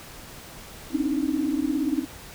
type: tone cluster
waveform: sine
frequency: 261.7 / 281.9 / 300.3 / 317.8 Hz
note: C4 / C#4 / D4 / D#4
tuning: 0 / +29 / +39 / +37 cents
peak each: -28 dBFS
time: 0.9-2.06 s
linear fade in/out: 50 ms
effects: pink hiss -43 dBFS RMS until 2.34 s